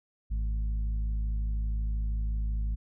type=harmonic tone with a mistuned harmonic; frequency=52.8 Hz; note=G#1; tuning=29 cents sharp; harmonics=1 / 2 / 3 / 4; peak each=-27 / -44 / -46 / -50 dBFS; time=0.3-2.76 s; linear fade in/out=20 ms; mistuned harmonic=4; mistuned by=+96 cents; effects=none